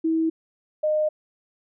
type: tone pair in turn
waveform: sine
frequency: 323.2 / 612.9 Hz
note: E4 / D#5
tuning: -34 / -26 cents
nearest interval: major seventh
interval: 1108 cents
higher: second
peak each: -19 dBFS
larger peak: neither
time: 0.04-0.3 / 0.83-1.09 s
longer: neither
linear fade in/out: 10 ms
effects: none